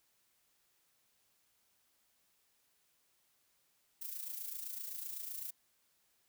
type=noise with amplitude modulation; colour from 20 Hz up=violet; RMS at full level=-41 dBFS; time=4.01-5.51 s; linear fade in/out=10 ms; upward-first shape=sine; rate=27.8 Hz; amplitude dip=60%; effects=white hiss -75 dBFS RMS until 6.28 s